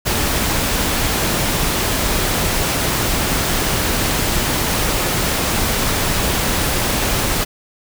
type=noise; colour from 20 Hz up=pink; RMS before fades=-18 dBFS; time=0.05-7.45 s; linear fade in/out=20 ms; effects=none